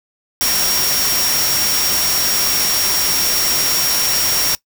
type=tone in noise; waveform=sine; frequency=5588 Hz; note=F8; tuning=in tune; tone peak=-18 dBFS; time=0.41-4.55 s; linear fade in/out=0 ms; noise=white; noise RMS=-18 dBFS; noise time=0.41-4.55 s; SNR=-3 dB; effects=noise-tail reverb RT60 0.1 s tail -21 dB re dry